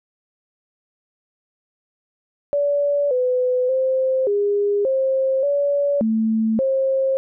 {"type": "tone with pitch steps", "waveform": "sine", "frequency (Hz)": [574, 503, 523, 407.8, 531, 570, 221.5, 534], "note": ["D5", "B4", "C5", "G#4", "C5", "C#5", "A3", "C5"], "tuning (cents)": [-40, 32, -1, -32, 25, 48, 12, 35], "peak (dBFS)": -16, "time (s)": [2.53, 7.17], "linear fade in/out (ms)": 0, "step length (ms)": 580, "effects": []}